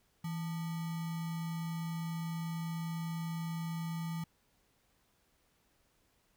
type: tone with sample-and-hold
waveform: sine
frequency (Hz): 164.81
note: E3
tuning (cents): 0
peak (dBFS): -35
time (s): 0.24-4.24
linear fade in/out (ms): 5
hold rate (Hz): 1050
effects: pink hiss -73 dBFS RMS until 6.36 s